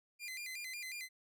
sawtooth tone with vibrato, 2217 Hz, C#7, in tune, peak -39 dBFS, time 0.19-1.09 s, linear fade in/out 50 ms, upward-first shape square, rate 5.5 Hz, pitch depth 140 cents each way, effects none

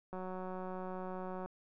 click train, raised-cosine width 1 ms, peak -30 dBFS, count 247, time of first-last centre 0.13-1.46 s, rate 185 Hz, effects none

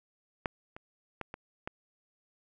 clicks, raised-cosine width 0.5 ms, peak -15 / -29 / -21 / -25 / -21 dBFS, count 5, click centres 0.458 / 0.765 / 1.213 / 1.341 / 1.675 s, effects none

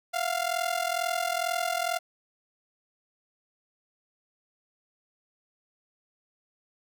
sawtooth ring-modulated tone, 697 Hz, F5, 4 cents flat, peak -20 dBFS, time 0.13-1.99 s, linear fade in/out 20 ms, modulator 21.1 Hz, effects none

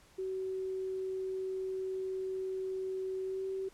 sine tone with pitch glide, 378 to 383.1 Hz, F#4 to G4, +37 to -40 cents, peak -34 dBFS, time 0.18-3.69 s, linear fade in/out 10 ms, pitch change +23 cents, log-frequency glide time 3.23-3.46 s, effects pink hiss -62 dBFS RMS until 3.73 s + low-pass 11000 Hz 12 dB/octave

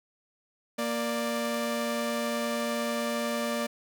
sawtooth tone pair together, 233.5 / 589.3 Hz, A#3 / D5, +3 / +6 cents, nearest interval octave + major third, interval 1603 cents, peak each -27 dBFS, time 0.78-3.67 s, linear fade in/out 10 ms, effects none

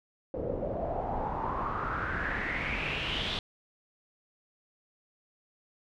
pink noise with low-pass filter sweep, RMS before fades -33 dBFS, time 0.34-3.39 s, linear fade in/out 2 ms, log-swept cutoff 470 to 3600 Hz, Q 5.2, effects none

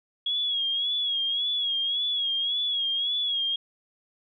sine tone with vibrato, 3322 Hz, G#7, in tune, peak -24 dBFS, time 0.26-3.56 s, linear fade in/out 5 ms, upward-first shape sine, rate 1.8 Hz, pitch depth 64 cents each way, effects none

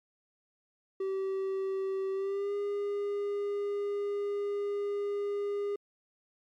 triangle tone with pitch glide, 385.4 to 406.7 Hz, G4 to G#4, -29 to -36 cents, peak -28 dBFS, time 1-5.76 s, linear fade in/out 5 ms, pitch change +93 cents, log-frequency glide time 2.13-2.54 s, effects MP3 96 kbps

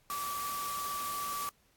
sine tone in noise, 1156 Hz, D6, 28 cents flat, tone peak -35 dBFS, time 0.1-1.49 s, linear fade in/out 0 ms, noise white, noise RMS -41 dBFS, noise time 0.1-1.49 s, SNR +3 dB, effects pink hiss -69 dBFS RMS until 1.76 s + AAC 64 kbps

